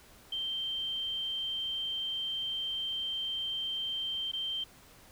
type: tone with dropouts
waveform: sine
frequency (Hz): 3136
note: G7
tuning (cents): 0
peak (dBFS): -32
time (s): 0.32-4.64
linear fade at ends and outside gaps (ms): 5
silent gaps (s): 4.316-4.333
effects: pink hiss -57 dBFS RMS until 5.11 s